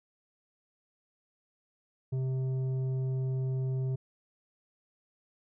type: tone with tanh clipping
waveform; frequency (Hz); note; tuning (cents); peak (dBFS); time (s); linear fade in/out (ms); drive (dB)
triangle; 130.81; C3; 0; -30; 2.12-3.96; 10; 12
effects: none